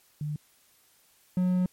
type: tone pair in turn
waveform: sine / triangle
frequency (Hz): 149.4 / 181.96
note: D3 / F#3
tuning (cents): +30 / -29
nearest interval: minor third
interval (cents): 341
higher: second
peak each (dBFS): -29 / -20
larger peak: second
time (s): 0.21-0.36 / 1.37-1.66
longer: second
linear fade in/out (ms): 2
effects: white hiss -63 dBFS RMS until 1.72 s + MP3 64 kbps